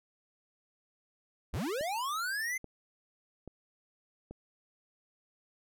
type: linear sweep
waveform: square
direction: up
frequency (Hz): 41.71 to 2093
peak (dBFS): -33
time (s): 1.53-2.58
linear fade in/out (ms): 10
type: click train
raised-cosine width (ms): 2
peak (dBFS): -31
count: 4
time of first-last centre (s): 1.81-4.31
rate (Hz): 1.2
effects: none